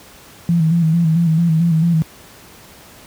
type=tone with vibrato; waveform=sine; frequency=164.81 Hz; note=E3; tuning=in tune; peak=-11 dBFS; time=0.49-2.02 s; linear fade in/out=0 ms; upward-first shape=square; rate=4.5 Hz; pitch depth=57 cents each way; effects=pink hiss -42 dBFS RMS until 3.06 s + high-pass 60 Hz 12 dB/octave